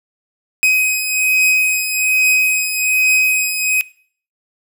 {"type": "beating tone pair", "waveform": "45% pulse", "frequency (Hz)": [2519, 2520.2], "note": ["D#7", "D#7"], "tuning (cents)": [21, 22], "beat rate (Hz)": 1.2, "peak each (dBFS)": [-18, -13], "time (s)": [0.63, 3.81], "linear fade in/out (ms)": 0, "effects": ["noise-tail reverb RT60 0.5 s tail -21 dB re dry"]}